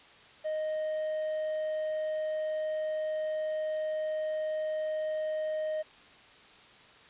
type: tone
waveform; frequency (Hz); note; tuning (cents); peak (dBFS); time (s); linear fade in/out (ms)
triangle; 621; D#5; -3; -28; 0.44-5.83; 20
effects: white hiss -55 dBFS RMS until 7.09 s + resampled to 8000 Hz